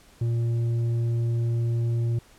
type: tone with tanh clipping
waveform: sine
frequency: 117 Hz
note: A#2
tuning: 7 cents sharp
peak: -23 dBFS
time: 0.21-2.19 s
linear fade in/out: 5 ms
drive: 6 dB
effects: pink hiss -55 dBFS RMS until 2.38 s + low-pass 12000 Hz 12 dB/octave